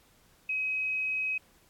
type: tone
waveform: sine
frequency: 2538 Hz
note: D#7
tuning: 34 cents sharp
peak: -28 dBFS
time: 0.49-1.38 s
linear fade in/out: 5 ms
effects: pink hiss -63 dBFS RMS until 1.69 s + AAC 64 kbps